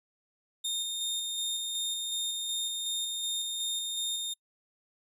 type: tone with tremolo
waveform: sawtooth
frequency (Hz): 3659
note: A#7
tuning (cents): -33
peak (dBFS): -27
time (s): 0.64-4.34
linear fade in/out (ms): 10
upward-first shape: square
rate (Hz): 2.7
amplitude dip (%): 25
effects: noise-tail reverb RT60 0.1 s tail -25 dB re dry + resampled to 32000 Hz